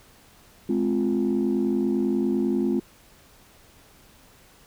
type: chord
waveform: sine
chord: F minor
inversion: first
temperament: equal with one note detuned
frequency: 211.5 / 261.6 / 349.2 Hz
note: Ab3 / C4 / F4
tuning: +32 / 0 / 0 cents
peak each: -24 dBFS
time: 0.69-2.8 s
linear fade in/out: 5 ms
effects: tanh soft clip ceiling -15 dBFS + pink hiss -54 dBFS RMS until 4.66 s